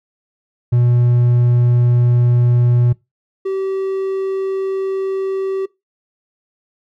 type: tone pair in turn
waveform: triangle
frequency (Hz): 121.3 / 385.1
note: B2 / G4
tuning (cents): -31 / -31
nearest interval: octave + minor sixth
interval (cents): 2000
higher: second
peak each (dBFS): -8 / -15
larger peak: first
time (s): 0.72-2.93 / 3.45-5.66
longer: neither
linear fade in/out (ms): 10
effects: noise-tail reverb RT60 0.2 s tail -21 dB re dry